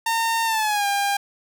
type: tone with pitch glide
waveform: sawtooth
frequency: 912 to 803.2 Hz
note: A#5 to G5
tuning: -38 to +42 cents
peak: -16 dBFS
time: 0.06-1.17 s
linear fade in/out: 5 ms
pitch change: -220 cents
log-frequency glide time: 0.45-0.86 s
effects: none